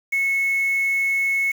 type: tone with quantisation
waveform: sine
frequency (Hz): 2194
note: C#7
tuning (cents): -18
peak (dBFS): -18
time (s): 0.12-1.52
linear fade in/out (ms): 10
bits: 6
effects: none